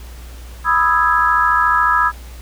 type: chord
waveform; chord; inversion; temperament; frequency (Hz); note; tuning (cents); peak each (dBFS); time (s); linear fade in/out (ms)
sine; E major seventh; second; equal; 987.8 / 1244.5 / 1318.5 / 1661.2; B5 / D#6 / E6 / G#6; 0 / 0 / 0 / 0; -17; 0.64-2.12; 50
effects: added 60 Hz sine -32 dBFS peak until 2.41 s + pink hiss -42 dBFS RMS until 2.41 s